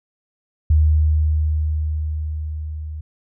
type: tone with level ramp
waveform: sine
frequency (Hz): 77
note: D#2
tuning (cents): -17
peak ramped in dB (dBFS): -10 to -27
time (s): 0.7-3.01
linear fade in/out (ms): 5
effects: none